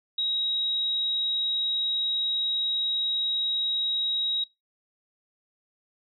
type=tone; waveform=sine; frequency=3815 Hz; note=A#7; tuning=39 cents sharp; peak=-24 dBFS; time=0.18-4.44 s; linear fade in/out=5 ms; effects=noise-tail reverb RT60 0.2 s tail -23 dB re dry